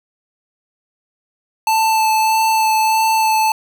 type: tone with vibrato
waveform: square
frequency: 880 Hz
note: A5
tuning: in tune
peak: -13 dBFS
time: 1.67-3.52 s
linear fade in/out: 2 ms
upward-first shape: sine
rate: 1.6 Hz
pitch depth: 12 cents each way
effects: none